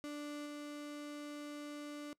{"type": "tone with level steps", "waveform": "35% pulse", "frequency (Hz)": 293.7, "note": "D4", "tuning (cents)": 0, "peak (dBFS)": [-40, -42], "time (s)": [0.04, 2.13], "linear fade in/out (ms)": 0, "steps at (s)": 0.45, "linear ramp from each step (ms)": 20, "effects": ["noise-tail reverb RT60 0.1 s tail -22 dB re dry", "low-pass 11000 Hz 12 dB/octave"]}